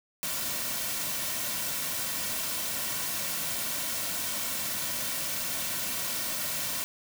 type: noise with comb filter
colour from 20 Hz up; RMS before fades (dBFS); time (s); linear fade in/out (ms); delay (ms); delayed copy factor
white; -32; 0.23-6.84; 0; 2.4; -0.5
effects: none